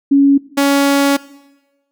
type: tone pair in turn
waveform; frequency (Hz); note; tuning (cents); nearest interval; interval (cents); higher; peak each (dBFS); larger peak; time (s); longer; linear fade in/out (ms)
sine / sawtooth; 278.8 / 280.1; C#4 / C#4; +10 / +18; unison; 8; second; -6; neither; 0.11-0.38 / 0.57-1.17; second; 10
effects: noise-tail reverb RT60 1.0 s tail -19 dB re dry